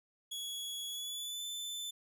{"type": "tone with pitch glide", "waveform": "sawtooth", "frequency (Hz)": [3358, 3525], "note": ["G#7", "A7"], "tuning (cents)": [18, 2], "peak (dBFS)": -36, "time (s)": [0.31, 1.91], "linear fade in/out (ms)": 10, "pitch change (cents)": 84, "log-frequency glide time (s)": [0.88, 1.44], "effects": []}